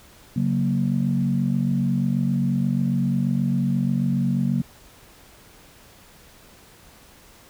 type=chord; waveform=sine; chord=F# major; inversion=second; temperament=equal; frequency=138.59 / 185 / 233.1 Hz; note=C#3 / F#3 / A#3; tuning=0 / 0 / 0 cents; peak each=-23 dBFS; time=0.36-4.62 s; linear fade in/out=5 ms; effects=tanh soft clip ceiling -10 dBFS + pink hiss -50 dBFS RMS until 7.49 s